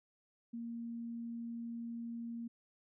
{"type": "tone", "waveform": "sine", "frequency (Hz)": 233.1, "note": "A#3", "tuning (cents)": 0, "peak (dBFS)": -40, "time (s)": [0.53, 2.48], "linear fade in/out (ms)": 10, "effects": []}